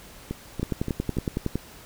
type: two click trains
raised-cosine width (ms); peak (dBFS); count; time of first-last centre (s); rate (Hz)
3; -16 / -12; 4 / 11; 0.31-1.17 / 0.63-1.556; 3.49 / 10.8
effects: pink hiss -47 dBFS RMS until 1.85 s